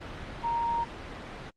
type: tone in noise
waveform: sine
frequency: 932.3 Hz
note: A#5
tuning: in tune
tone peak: -26 dBFS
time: 0.43-0.85 s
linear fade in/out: 20 ms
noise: pink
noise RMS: -39 dBFS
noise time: 0-1.51 s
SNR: +10 dB
effects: low-pass 3000 Hz 12 dB/octave + Opus 24 kbps